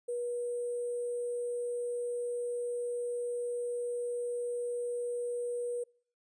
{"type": "tone with sample-and-hold", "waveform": "sine", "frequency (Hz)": 483.3, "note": "B4", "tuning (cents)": -38, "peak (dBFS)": -32, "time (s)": [0.08, 5.84], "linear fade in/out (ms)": 10, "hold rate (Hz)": 8820, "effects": ["noise-tail reverb RT60 0.5 s tail -26 dB re dry", "resampled to 22050 Hz"]}